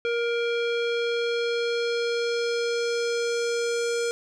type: tone with low-pass filter sweep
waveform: square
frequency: 470.4 Hz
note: A#4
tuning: 16 cents sharp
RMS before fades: -26 dBFS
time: 0.05-4.11 s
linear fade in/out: 0 ms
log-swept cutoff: 2800 to 7500 Hz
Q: 1.9
effects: none